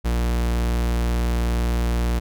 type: tone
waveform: 45% pulse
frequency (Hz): 58.9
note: A#1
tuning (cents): +19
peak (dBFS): -19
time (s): 0.04-2.2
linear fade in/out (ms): 20
effects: none